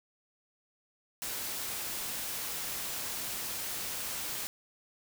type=noise; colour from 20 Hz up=white; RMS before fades=-37 dBFS; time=1.22-4.47 s; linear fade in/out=0 ms; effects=none